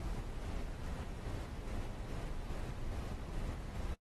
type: noise with tremolo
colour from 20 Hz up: brown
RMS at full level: -40 dBFS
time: 0-3.94 s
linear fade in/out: 2 ms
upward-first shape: square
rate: 2.4 Hz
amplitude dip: 30%
effects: noise-tail reverb RT60 0.1 s tail -17 dB re dry + AAC 32 kbps